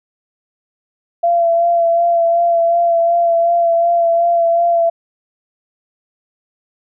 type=tone with vibrato; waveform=sine; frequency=680 Hz; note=F5; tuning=46 cents flat; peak=-10 dBFS; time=1.23-4.9 s; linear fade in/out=10 ms; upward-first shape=sine; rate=2.7 Hz; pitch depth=22 cents each way; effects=none